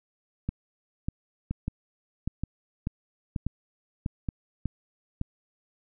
two click trains, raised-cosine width 5 ms, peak -17 / -16 dBFS, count 5 / 8, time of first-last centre 1.51-5.214 / 0.49-4.657 s, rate 1.08 / 1.68 Hz, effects none

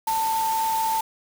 sine tone in noise, 892 Hz, A5, 23 cents sharp, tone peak -21 dBFS, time 0.07-1.01 s, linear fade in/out 5 ms, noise white, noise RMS -33 dBFS, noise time 0.07-1.01 s, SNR +9 dB, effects none

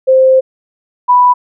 sine tone pair in turn, 523.3 / 987.9 Hz, C5 / B5, 0 / 0 cents, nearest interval major seventh, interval 1100 cents, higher second, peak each -4 dBFS, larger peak neither, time 0.07-0.41 / 1.08-1.34 s, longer first, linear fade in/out 20 ms, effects none

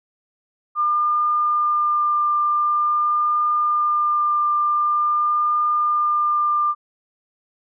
sine tone with vibrato, 1200 Hz, D6, 37 cents sharp, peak -16 dBFS, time 0.75-6.75 s, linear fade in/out 50 ms, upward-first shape triangle, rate 0.46 Hz, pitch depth 10 cents each way, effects none

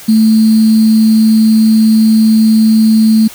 sine tone with sample-and-hold, 220 Hz, A3, in tune, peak -4 dBFS, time 0.08-3.28 s, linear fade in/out 10 ms, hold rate 4410 Hz, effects white hiss -32 dBFS RMS until 3.34 s

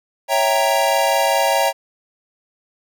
square chord, C# diminished seventh, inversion none, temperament equal, 554.4 / 659.3 / 784 / 932.3 Hz, C#5 / E5 / G5 / Bb5, 0 / 0 / 0 / 0 cents, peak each -21 dBFS, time 0.28-1.73 s, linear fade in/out 50 ms, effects none

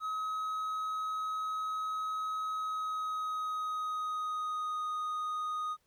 triangle tone with pitch glide, 1274 to 1241.3 Hz, D#6 to D#6, +41 to -4 cents, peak -31 dBFS, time 0-5.77 s, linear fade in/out 50 ms, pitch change -45 cents, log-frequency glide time 2.51-4.87 s, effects pink hiss -74 dBFS RMS until 5.86 s

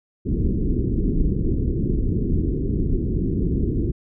pink low-pass noise, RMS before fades -21 dBFS, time 0.25-3.92 s, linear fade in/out 20 ms, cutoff 390 Hz, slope 48 dB/octave, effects none

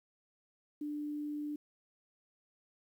sine tone with quantisation, 296.2 Hz, D4, 15 cents sharp, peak -36 dBFS, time 0.81-1.56 s, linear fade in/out 5 ms, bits 11, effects none

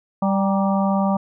harmonic tone with a mistuned harmonic, 196 Hz, G3, in tune, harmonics 1 / 3 / 4 / 5 / 6, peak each -18 / -25 / -25 / -28 / -29 dBFS, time 0.22-1.17 s, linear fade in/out 5 ms, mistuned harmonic 5, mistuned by -58 cents, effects none

